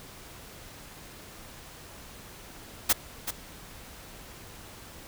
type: noise with echo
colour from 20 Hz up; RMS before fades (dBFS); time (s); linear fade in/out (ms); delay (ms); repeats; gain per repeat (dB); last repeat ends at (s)
white; -21; 2.89-2.93; 10; 380; 1; -10; 3.31
effects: pink hiss -47 dBFS RMS until 5.07 s